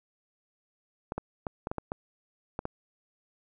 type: clicks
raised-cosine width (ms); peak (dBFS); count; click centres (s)
1; -18; 9; 1.121 / 1.18 / 1.468 / 1.671 / 1.715 / 1.783 / 1.919 / 2.591 / 2.654
effects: none